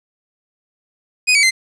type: tone with pitch steps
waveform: sawtooth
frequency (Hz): 2494 / 2274 / 2073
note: D#7 / C#7 / C7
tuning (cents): +3 / +44 / -17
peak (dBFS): -7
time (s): 1.27-1.51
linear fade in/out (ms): 20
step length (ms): 80
effects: resampled to 22050 Hz + 8-bit